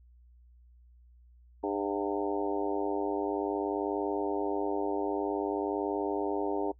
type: harmonic tone with a mistuned harmonic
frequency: 100.5 Hz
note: G2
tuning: 44 cents sharp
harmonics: 3 / 4 / 5 / 6 / 7 / 8 / 9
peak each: -34 / -33 / -39 / -40 / -40 / -40 / -38 dBFS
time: 1.63-6.72 s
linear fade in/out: 10 ms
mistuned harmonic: 8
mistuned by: -41 cents
effects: noise-tail reverb RT60 0.1 s tail -22 dB re dry + added 60 Hz sine -55 dBFS peak until 6.79 s